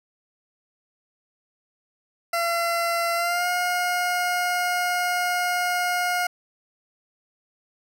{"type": "tone with pitch glide", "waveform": "20% pulse", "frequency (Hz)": [680, 715.5], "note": ["F5", "F5"], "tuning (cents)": [-46, 42], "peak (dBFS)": -17, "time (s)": [2.33, 6.27], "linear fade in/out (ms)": 5, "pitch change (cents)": 88, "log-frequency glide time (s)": [3.15, 3.48], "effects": []}